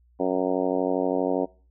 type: harmonic tone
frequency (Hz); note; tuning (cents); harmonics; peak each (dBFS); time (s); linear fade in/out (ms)
92.5; F#2; 0; 2 / 3 / 4 / 5 / 6 / 7 / 8 / 9 / 10; -35 / -27 / -29 / -28 / -29 / -31 / -33 / -42 / -39; 0.19-1.46; 20
effects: noise-tail reverb RT60 0.4 s tail -23 dB re dry + added 60 Hz sine -57 dBFS peak until 1.7 s